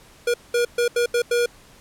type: tone bursts at uneven times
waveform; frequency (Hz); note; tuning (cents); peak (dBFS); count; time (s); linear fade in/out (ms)
square; 478.3; A#4; +44; -18; 6; 0.27-0.34 / 0.54-0.65 / 0.78-0.88 / 0.96-1.06 / 1.14-1.22 / 1.31-1.46; 5
effects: pink hiss -50 dBFS RMS until 1.8 s + low-pass 12000 Hz 12 dB/octave